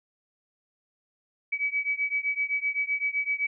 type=beating tone pair; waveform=sine; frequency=2278 / 2285.8 Hz; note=C#7 / D7; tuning=+47 / -47 cents; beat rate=7.8 Hz; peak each=-28 / -29 dBFS; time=1.52-3.47 s; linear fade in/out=10 ms; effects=none